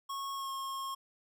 square tone with pitch glide, 1097 to 1080 Hz, C#6 to C#6, -18 to -45 cents, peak -37 dBFS, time 0.09-0.95 s, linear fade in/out 10 ms, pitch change -27 cents, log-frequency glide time 0.34-0.51 s, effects none

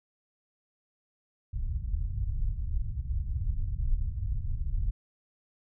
pink low-pass noise, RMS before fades -30 dBFS, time 1.53-4.91 s, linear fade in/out 10 ms, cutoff 100 Hz, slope 24 dB/octave, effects none

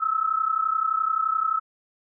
sine tone pair together, 1285.4 / 1317 Hz, E6 / E6, -44 / -2 cents, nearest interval unison, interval 42 cents, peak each -24 dBFS, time 0-1.6 s, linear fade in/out 20 ms, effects none

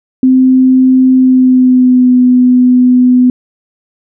sine tone with pitch glide, 258.7 to 250.3 Hz, C4 to B3, -19 to +23 cents, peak -3 dBFS, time 0.23-3.3 s, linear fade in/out 2 ms, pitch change -58 cents, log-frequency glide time 1.14-2.14 s, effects none

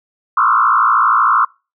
sine tone with frequency modulation, 1215 Hz, D#6, 42 cents flat, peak -9 dBFS, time 0.37-1.45 s, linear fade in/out 5 ms, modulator 56.4 Hz, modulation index 3.3, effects noise-tail reverb RT60 0.3 s tail -26 dB re dry

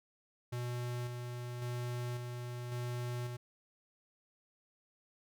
square tone with tremolo, 122 Hz, B2, 21 cents flat, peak -37 dBFS, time 0.52-3.37 s, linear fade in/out 10 ms, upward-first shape square, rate 0.91 Hz, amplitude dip 35%, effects none

